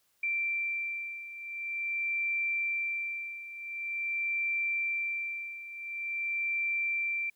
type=beating tone pair; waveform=sine; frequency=2351 / 2351.46 Hz; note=D7 / D7; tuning=+1 / +2 cents; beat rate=0.46 Hz; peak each=-36 / -32 dBFS; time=0.23-7.3 s; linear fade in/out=5 ms; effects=white hiss -72 dBFS RMS until 7.35 s